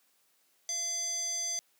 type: tone with band-pass filter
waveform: square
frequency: 683 Hz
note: F5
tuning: 39 cents flat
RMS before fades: -34 dBFS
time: 0.69-1.59 s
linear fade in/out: 0 ms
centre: 5900 Hz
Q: 9.2
effects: white hiss -70 dBFS RMS until 1.79 s + high-pass 200 Hz 12 dB/octave